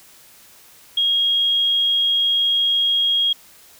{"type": "tone", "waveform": "sine", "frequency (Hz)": 3273, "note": "G#7", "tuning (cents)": -26, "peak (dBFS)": -15, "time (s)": [0.97, 3.33], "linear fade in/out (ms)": 5, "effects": ["white hiss -48 dBFS RMS until 3.79 s"]}